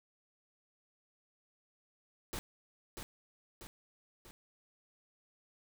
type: noise with echo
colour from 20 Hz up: pink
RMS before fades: -40 dBFS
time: 2.33-2.39 s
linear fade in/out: 0 ms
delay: 640 ms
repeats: 3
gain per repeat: -5 dB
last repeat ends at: 4.31 s
effects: none